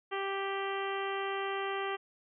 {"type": "harmonic tone", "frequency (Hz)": 392, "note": "G4", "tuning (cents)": 0, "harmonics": [1, 2, 3, 4, 5, 6, 7, 8], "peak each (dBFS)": [-36, -39, -39, -44, -42, -48, -46, -46], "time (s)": [0.11, 1.97], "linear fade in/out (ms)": 20, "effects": []}